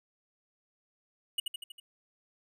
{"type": "tone with echo", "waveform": "square", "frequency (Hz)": 2903, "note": "F#7", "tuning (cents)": -34, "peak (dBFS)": -28, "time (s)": [1.38, 1.4], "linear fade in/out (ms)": 5, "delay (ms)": 80, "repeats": 5, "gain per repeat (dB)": -4, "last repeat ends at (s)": 1.8, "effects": []}